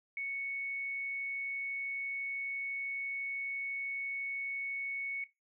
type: tone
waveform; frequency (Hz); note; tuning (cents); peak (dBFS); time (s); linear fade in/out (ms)
sine; 2217; C#7; 0; -35; 0.17-5.24; 2
effects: noise-tail reverb RT60 0.2 s tail -17 dB re dry

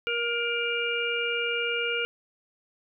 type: harmonic tone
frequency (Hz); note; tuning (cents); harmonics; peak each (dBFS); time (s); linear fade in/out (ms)
471.7; A#4; +20; 1 / 3 / 5 / 6; -31 / -31 / -31 / -31; 0.07-2.05; 0
effects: none

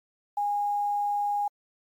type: tone with quantisation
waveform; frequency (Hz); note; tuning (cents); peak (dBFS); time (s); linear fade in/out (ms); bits
sine; 820; G#5; -22; -24; 0.37-1.48; 5; 9
effects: MP3 96 kbps

